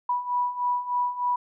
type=beating tone pair; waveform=sine; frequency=979 / 982.3 Hz; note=B5 / B5; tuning=-15 / -10 cents; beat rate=3.3 Hz; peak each=-29 / -25 dBFS; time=0.09-1.36 s; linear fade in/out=5 ms; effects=none